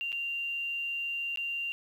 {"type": "tone with dropouts", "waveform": "sine", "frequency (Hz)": 2777, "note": "F7", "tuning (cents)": -10, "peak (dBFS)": -31, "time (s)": [0.01, 1.72], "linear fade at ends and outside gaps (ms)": 0, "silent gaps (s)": [[0.12, 0.127], [1.359, 1.373]], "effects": ["10-bit"]}